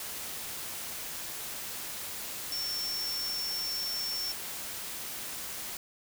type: tone in noise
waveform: sine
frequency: 5430 Hz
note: F8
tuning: 50 cents flat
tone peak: -32 dBFS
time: 2.52-4.32 s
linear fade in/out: 2 ms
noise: white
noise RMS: -39 dBFS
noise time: 0-5.77 s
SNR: +4 dB
effects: none